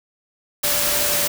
sine tone in noise, 584 Hz, D5, 10 cents flat, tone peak -29 dBFS, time 0.63-1.28 s, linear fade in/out 10 ms, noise white, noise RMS -20 dBFS, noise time 0.63-1.28 s, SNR -12 dB, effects none

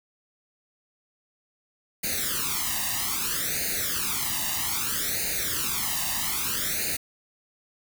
white noise with flanger, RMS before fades -28 dBFS, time 2.03-6.97 s, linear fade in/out 10 ms, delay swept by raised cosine 0.45 to 1.07 ms, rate 0.62 Hz, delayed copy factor +1, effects none

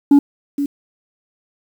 sine tone with echo, 284 Hz, C#4, 42 cents sharp, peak -3 dBFS, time 0.11-0.19 s, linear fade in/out 5 ms, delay 470 ms, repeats 1, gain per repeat -13 dB, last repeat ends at 0.66 s, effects tanh soft clip ceiling -5 dBFS + 7-bit

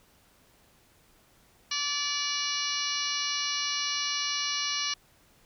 harmonic tone with a mistuned harmonic, 579 Hz, D5, 25 cents flat, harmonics 2 / 3 / 4 / 5 / 6 / 7 / 8 / 9 / 10, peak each -38 / -40 / -37 / -35 / -41 / -35 / -38 / -37 / -35 dBFS, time 1.71-4.94 s, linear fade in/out 5 ms, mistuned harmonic 8, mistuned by -69 cents, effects pink hiss -62 dBFS RMS until 5.45 s

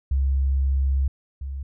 sine tone pair in turn, 67.6 / 68.19 Hz, C#2 / C#2, -43 / -28 cents, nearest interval unison, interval 15 cents, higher second, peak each -18 / -28 dBFS, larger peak first, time 0.11-1.08 / 1.41-1.63 s, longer first, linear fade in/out 5 ms, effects none

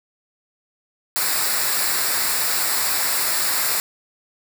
white noise with comb filter, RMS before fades -21 dBFS, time 1.16-3.8 s, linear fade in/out 0 ms, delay 0.32 ms, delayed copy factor -0.65, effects none

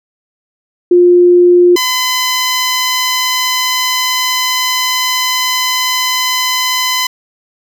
sine / 10% pulse tone pair in turn, 353.8 / 1015.3 Hz, F4 / B5, +23 / +48 cents, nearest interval octave + tritone, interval 1825 cents, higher second, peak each -3 dBFS, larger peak neither, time 0.91-1.76 / 1.76-7.07 s, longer second, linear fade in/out 5 ms, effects none

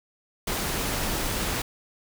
pink noise, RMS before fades -28 dBFS, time 0.47-1.62 s, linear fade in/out 5 ms, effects none

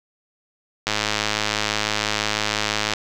click train, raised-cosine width 0.2 ms, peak -3 dBFS, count 220, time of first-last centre 0.87-2.936 s, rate 106 Hz, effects none

